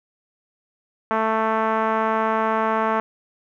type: tone with low-pass filter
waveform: 5% pulse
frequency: 221 Hz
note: A3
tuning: 8 cents sharp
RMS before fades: -21 dBFS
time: 1.11-3 s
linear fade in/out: 0 ms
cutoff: 1100 Hz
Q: 1.5
effects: none